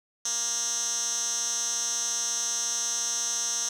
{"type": "tone with band-pass filter", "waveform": "10% pulse", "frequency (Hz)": 234.4, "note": "A#3", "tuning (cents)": 10, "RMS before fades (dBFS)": -29, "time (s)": [0.25, 3.69], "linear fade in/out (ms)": 5, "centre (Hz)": 6300, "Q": 7.1, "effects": []}